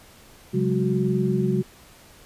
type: tone cluster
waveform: sine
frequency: 135.6 / 183.7 / 204.4 / 368.8 Hz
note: C#3 / F#3 / G#3 / F#4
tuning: -38 / -12 / -27 / -6 cents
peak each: -25 dBFS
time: 0.53-1.63 s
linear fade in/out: 20 ms
effects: pink hiss -50 dBFS RMS until 2.25 s + resampled to 32000 Hz